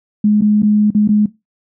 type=tone with dropouts; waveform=sine; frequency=210 Hz; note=G#3; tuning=19 cents sharp; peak=-8 dBFS; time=0.24-1.26 s; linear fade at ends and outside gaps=5 ms; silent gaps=0.411-0.419 / 0.622-0.63 / 0.905-0.948 / 1.077-1.089 s; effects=noise-tail reverb RT60 0.2 s tail -18 dB re dry